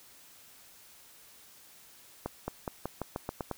accelerating click train, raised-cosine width 1 ms, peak -19 dBFS, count 9, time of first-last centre 2.26-3.513 s, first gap 220 ms, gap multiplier 0.9, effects white hiss -56 dBFS RMS until 3.57 s

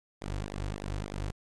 sawtooth tone with flanger, 50 Hz, G1, 35 cents sharp, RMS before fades -36 dBFS, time 0.21-1.32 s, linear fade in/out 10 ms, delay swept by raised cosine 0.66 to 5.06 ms, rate 3.4 Hz, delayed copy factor -0.95, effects resampled to 22050 Hz + 10-bit

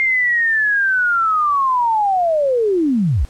sine linear sweep, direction down, 2123 to 48.72 Hz, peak -13 dBFS, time 0-3.25 s, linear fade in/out 0 ms, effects pink hiss -48 dBFS RMS until 3.29 s + low-pass 10000 Hz 12 dB/octave

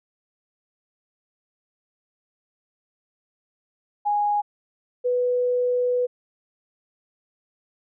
sine tone pair in turn, 827 / 494.2 Hz, G#5 / B4, -8 / +1 cents, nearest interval major sixth, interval 891 cents, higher first, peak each -19 dBFS, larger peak neither, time 4.05-4.42 / 5.04-6.07 s, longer second, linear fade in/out 20 ms, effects none

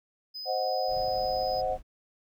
triangle tone, 5020 Hz, D#8, 15 cents sharp, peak -35 dBFS, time 0.34-1.62 s, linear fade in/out 20 ms
sine chord, C diminished, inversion none, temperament equal, 523.3 / 622.3 / 740 Hz, C5 / Eb5 / Gb5, 0 / 0 / 0 cents, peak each -31 / -33 / -29 dBFS, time 0.45-1.78 s, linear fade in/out 50 ms
brown noise, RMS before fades -44 dBFS, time 0.87-1.83 s, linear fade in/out 50 ms
effects none

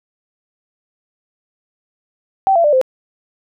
sine tone with pitch steps, 773 / 676.8 / 592.6 / 518.9 Hz, G5 / E5 / D5 / C5, -24 / +45 / +15 / -14 cents, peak -9 dBFS, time 2.47-2.814 s, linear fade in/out 0 ms, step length 86 ms, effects none

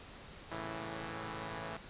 5% pulse chord, A major, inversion none, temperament equal, 110 / 138.59 / 164.81 Hz, A2 / C#3 / E3, 0 / 0 / 0 cents, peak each -33 / -37 / -32 dBFS, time 0.51-1.77 s, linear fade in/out 5 ms, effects pink hiss -52 dBFS RMS until 1.89 s + resampled to 8000 Hz

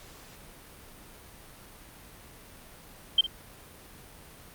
sine tone with echo, 3136 Hz, G7, in tune, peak -16 dBFS, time 3.18-3.21 s, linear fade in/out 5 ms, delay 57 ms, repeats 1, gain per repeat -13 dB, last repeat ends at 3.267 s, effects pink hiss -50 dBFS RMS until 4.54 s + Opus 48 kbps

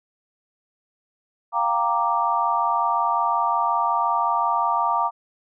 sine chord, G minor seventh, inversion third, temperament equal, 698.5 / 784 / 932.3 / 1174.7 Hz, F5 / G5 / Bb5 / D6, 0 / 0 / 0 / 0 cents, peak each -26 / -28 / -22 / -23 dBFS, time 1.52-5.11 s, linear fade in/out 50 ms, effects none

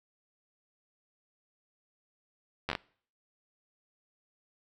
slowing click train, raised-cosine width 0.3 ms, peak -15 dBFS, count 5, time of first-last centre 2.69-2.752 s, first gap 11 ms, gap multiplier 1.23, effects noise-tail reverb RT60 0.5 s tail -23 dB re dry

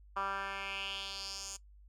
10% pulse tone with band-pass filter sweep, 196 Hz, G3, in tune, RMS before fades -40 dBFS, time 0.16-1.57 s, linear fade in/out 10 ms, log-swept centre 1200 to 7100 Hz, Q 3.4, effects noise-tail reverb RT60 0.1 s tail -18 dB re dry + added 50 Hz sine -55 dBFS peak until 1.88 s

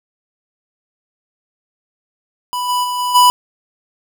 square tone with level steps, 989 Hz, B5, 2 cents sharp, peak -19 / -15 / -19 / -17 / -7 dBFS, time 2.53-3.3 s, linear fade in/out 0 ms, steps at 2.68 / 2.83 / 2.98 / 3.14 s, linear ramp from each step 20 ms, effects none

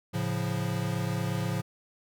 square chord, A augmented, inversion none, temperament equal, 110 / 138.59 / 174.61 Hz, A2 / C#3 / E#3, 0 / 0 / 0 cents, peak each -33 / -34 / -33 dBFS, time 0.13-1.62 s, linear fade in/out 20 ms, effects none

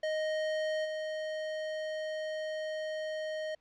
square tone with level steps, 622.3 Hz, D#5, in tune, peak -31 / -35 dBFS, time 0.03-3.55 s, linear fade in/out 5 ms, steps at 0.84 s, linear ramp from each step 20 ms, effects pink hiss -75 dBFS RMS until 3.6 s + low-pass 4000 Hz 12 dB/octave

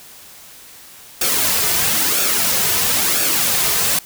white noise with flanger, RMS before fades -17 dBFS, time 1.21-3.99 s, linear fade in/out 5 ms, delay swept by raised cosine 0.98 to 3.68 ms, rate 1 Hz, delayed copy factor -0.6, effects white hiss -41 dBFS RMS until 4.05 s

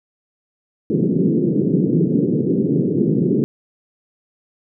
pink band-pass noise, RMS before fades -17 dBFS, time 0.9-3.44 s, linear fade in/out 0 ms, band 140 to 420 Hz, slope 48 dB/octave, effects none

